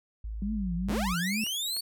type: tone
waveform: sine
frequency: 53.8 Hz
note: A1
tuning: 38 cents flat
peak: -33 dBFS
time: 0.24-1.14 s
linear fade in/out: 5 ms
type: tone with vibrato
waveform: sine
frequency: 192.5 Hz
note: G3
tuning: 31 cents flat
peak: -29 dBFS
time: 0.42-1.44 s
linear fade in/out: 2 ms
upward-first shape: triangle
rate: 2.3 Hz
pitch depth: 240 cents each way
type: linear sweep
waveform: sawtooth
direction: up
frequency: 65.41 to 4513 Hz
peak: -27 dBFS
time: 0.88-1.81 s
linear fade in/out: 10 ms
type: clicks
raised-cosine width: 0.3 ms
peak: -30 dBFS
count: 2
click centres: 1.466 / 1.767 s
effects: none